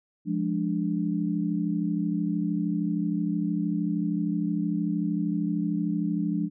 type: chord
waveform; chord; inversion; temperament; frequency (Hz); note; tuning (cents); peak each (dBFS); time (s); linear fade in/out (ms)
sine; D diminished; first; equal; 174.61 / 207.7 / 293.7; F3 / Ab3 / D4; 0 / 0 / 0; -28 / -29 / -29; 0.25-6.5; 50
effects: none